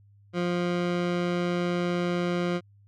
20% pulse tone, 175.8 Hz, F3, 12 cents sharp, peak -20 dBFS, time 0.33-2.61 s, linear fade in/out 50 ms, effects added 101 Hz sine -54 dBFS peak until 2.87 s + low-pass 4000 Hz 12 dB/octave

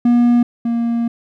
triangle tone pair in turn, 240 / 233.8 Hz, B3 / A#3, -49 / +5 cents, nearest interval unison, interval 46 cents, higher first, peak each -7 / -13 dBFS, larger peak first, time 0.05-0.43 / 0.65-1.08 s, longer second, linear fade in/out 5 ms, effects none

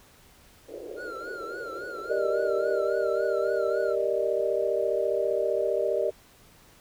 white band-pass noise, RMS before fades -39 dBFS, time 0.68-2.84 s, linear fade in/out 5 ms, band 350 to 540 Hz, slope 48 dB/octave
triangle tone with vibrato, 1396.9 Hz, F6, in tune, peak -35 dBFS, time 0.96-3.96 s, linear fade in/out 50 ms, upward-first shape triangle, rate 3.6 Hz, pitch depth 100 cents each way
sine chord, Eb major seventh, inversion first, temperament equal, 392 / 466.2 / 587.3 / 622.3 Hz, G4 / Bb4 / D5 / Eb5, 0 / 0 / 0 / 0 cents, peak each -29 dBFS, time 2.09-6.11 s, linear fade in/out 20 ms
effects pink hiss -56 dBFS RMS until 6.8 s

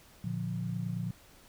sine chord, Bb major, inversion none, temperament equal with one note detuned, 116.54 / 146.83 / 175.52 Hz, Bb2 / D3 / F3, 0 / 0 / +9 cents, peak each -36 / -39 / -35 dBFS, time 0.24-1.11 s, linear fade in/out 5 ms, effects pink hiss -58 dBFS RMS until 1.48 s

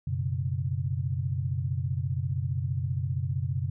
sine chord, F# suspended fourth, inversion none, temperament equal, 92.5 / 123.47 / 138.59 Hz, F#2 / B2 / C#3, 0 / 0 / 0 cents, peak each -31 dBFS, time 0.07-3.7 s, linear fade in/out 5 ms, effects none

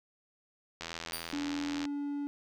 click train, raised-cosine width 0.2 ms, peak -21 dBFS, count 88, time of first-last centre 0.81-1.853 s, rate 83.4 Hz
10% pulse tone with exponential decay, 4691 Hz, D8, 3 cents flat, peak -27 dBFS, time 1.13-1.35 s, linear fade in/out 2 ms, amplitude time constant 46 ms
triangle tone, 286.6 Hz, D4, 42 cents flat, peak -31 dBFS, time 1.33-2.27 s, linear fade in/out 0 ms
effects none

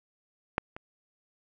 clicks, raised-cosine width 0.5 ms, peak -10 / -25 dBFS, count 2, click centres 0.581 / 0.765 s, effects none

